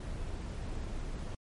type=noise; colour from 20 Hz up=brown; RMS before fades=-38 dBFS; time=0-1.35 s; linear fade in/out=5 ms; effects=MP3 48 kbps